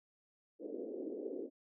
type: band-pass noise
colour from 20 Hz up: white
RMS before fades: -43 dBFS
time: 0.59-1.5 s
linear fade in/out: 50 ms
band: 260 to 490 Hz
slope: 48 dB/octave
effects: none